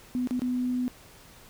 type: tone with dropouts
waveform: sine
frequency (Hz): 249.8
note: B3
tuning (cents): +20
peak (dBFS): -25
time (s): 0.15-0.88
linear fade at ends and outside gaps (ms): 0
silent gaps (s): 0.273-0.309 / 0.394-0.419
effects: pink hiss -52 dBFS RMS until 1.49 s